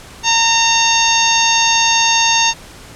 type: harmonic tone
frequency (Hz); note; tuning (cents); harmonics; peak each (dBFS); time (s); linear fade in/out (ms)
915; A#5; -32; 1 / 2 / 3 / 4 / 5 / 6 / 7; -16 / -22 / -17 / -18 / -21 / -22 / -16; 0.23-2.54; 50
effects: pink hiss -37 dBFS RMS until 2.95 s + low-pass 10000 Hz 12 dB/octave